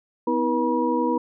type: tone cluster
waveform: sine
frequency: 251 / 322 / 481.8 / 962 Hz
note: B3 / E4 / B4 / B5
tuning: +28 / -41 / -43 / -46 cents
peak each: -25 dBFS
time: 0.27-1.18 s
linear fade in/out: 5 ms
effects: none